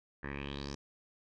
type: tone with low-pass filter sweep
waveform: 10% pulse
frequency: 70.3 Hz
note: C#2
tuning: 25 cents sharp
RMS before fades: -41 dBFS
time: 0.23-0.75 s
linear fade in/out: 5 ms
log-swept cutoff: 1700 to 5800 Hz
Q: 4.7
effects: none